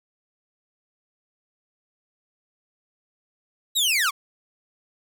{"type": "linear sweep", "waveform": "sawtooth", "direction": "down", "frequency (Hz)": [3951, 1046.5], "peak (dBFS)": -16, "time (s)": [3.75, 4.11], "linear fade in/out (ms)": 20, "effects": []}